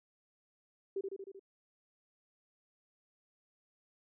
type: tone with echo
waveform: sine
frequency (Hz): 390.3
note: G4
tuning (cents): -8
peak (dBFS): -33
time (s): 0.96-1.01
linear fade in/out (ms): 5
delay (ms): 77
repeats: 5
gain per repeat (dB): -3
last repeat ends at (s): 1.395
effects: none